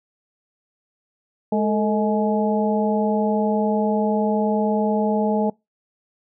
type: harmonic tone with a mistuned harmonic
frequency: 210.8 Hz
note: G#3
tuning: 26 cents sharp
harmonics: 1 / 2 / 3 / 4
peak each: -20 / -23 / -25 / -26 dBFS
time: 1.52-5.5 s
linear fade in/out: 5 ms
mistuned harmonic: 2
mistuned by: +82 cents
effects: noise-tail reverb RT60 0.2 s tail -24 dB re dry